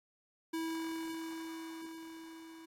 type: tone with level ramp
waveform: square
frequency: 325.8 Hz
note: E4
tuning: 20 cents flat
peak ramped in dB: -35 to -51 dBFS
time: 0.53-2.66 s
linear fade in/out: 10 ms
effects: AAC 48 kbps